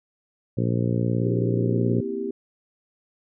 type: harmonic tone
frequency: 58.7 Hz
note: A#1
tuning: 13 cents sharp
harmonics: 2 / 3 / 4 / 5 / 6 / 7 / 8 / 9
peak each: -23 / -27 / -29 / -31 / -33 / -34 / -35 / -36 dBFS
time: 0.57-2.01 s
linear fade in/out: 10 ms
type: chord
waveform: sine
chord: C dominant seventh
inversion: third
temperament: just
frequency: 235.5 / 261.6 / 327 / 392.4 Hz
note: Bb3 / C4 / E4 / G4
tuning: +18 / 0 / -14 / +2 cents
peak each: -33 / -34 / -34 / -28 dBFS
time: 1.22-2.31 s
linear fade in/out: 5 ms
effects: none